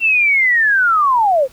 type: linear sweep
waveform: sine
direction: down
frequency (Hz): 2725 to 493.9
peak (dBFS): -10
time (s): 0-1.48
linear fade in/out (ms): 50
effects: pink hiss -47 dBFS RMS until 1.52 s